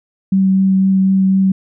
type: tone with vibrato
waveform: sine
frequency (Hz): 191.3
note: G3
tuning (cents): -42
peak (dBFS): -9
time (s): 0.32-1.52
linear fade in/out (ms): 5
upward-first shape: triangle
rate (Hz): 4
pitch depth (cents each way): 11
effects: none